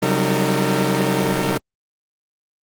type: tone cluster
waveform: sawtooth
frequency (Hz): 135.1 / 184.7 / 194.8 / 310.7 / 455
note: C#3 / F#3 / G3 / D#4 / A#4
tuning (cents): -44 / -3 / -11 / -2 / -42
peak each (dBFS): -19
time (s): 0.02-1.58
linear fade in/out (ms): 10
effects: Opus 24 kbps